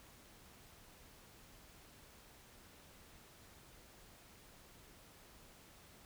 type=silence; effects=pink hiss -61 dBFS RMS until 6.05 s